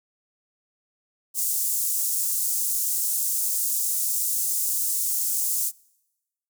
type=high-pass noise; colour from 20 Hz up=pink; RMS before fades=-25 dBFS; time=1.34-5.72 s; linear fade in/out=50 ms; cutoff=7300 Hz; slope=24 dB/octave; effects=noise-tail reverb RT60 1.0 s tail -26 dB re dry